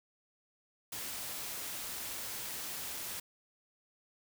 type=noise; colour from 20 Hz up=white; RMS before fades=-41 dBFS; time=0.92-3.2 s; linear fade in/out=5 ms; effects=none